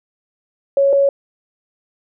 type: tone pair in turn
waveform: sine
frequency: 554.4 / 556.4 Hz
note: C#5 / C#5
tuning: 0 / +6 cents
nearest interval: unison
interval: 6 cents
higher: second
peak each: -10 dBFS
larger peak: neither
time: 0.77-0.93 / 0.93-1.09 s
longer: neither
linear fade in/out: 2 ms
effects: none